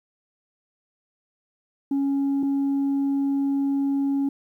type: tone pair in turn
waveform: sine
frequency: 277.2 / 277.2 Hz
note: C#4 / C#4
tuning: 0 / 0 cents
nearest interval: unison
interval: 0 cents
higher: neither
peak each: -18 dBFS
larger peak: neither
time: 1.91-2.43 / 2.43-4.29 s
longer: second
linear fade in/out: 5 ms
effects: tanh soft clip ceiling -19 dBFS + 10-bit

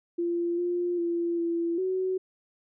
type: tone with pitch steps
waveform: sine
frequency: 343.7 / 351.5 / 341.5 / 337.8 / 373.8 Hz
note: F4 / F4 / F4 / E4 / F#4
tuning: -28 / +11 / -39 / +42 / +18 cents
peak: -25 dBFS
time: 0.18-2.18 s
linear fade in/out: 10 ms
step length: 400 ms
effects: none

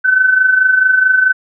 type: tone with amplitude modulation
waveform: sine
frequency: 1518 Hz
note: F#6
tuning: 44 cents sharp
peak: -5 dBFS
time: 0.04-1.33 s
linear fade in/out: 20 ms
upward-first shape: sine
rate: 24.6 Hz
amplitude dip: 60%
effects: none

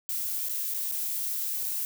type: noise with dropouts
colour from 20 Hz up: violet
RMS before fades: -31 dBFS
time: 0.09-1.85 s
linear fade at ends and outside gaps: 0 ms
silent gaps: 0.487-0.494 / 0.738-0.745 / 0.914-0.921 s
effects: none

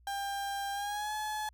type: tone with pitch glide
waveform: 35% pulse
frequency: 797 to 854.2 Hz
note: G5 to G#5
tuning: +28 to +48 cents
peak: -32 dBFS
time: 0.07-1.49 s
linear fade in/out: 2 ms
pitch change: +120 cents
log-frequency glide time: 0.72-1.14 s
effects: added 60 Hz sine -59 dBFS peak until 1.53 s

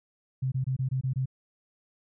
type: tone bursts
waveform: sine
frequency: 130.81 Hz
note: C3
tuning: in tune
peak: -25 dBFS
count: 7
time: 0.42-1.258 s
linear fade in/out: 10 ms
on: 100 ms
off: 23 ms
effects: none

